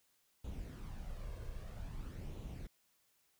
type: noise with flanger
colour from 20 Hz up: brown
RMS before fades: -45 dBFS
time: 0.44-2.67 s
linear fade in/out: 5 ms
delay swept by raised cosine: 0.29 to 1.89 ms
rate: 0.51 Hz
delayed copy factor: +0.5
effects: white hiss -75 dBFS RMS until 3.39 s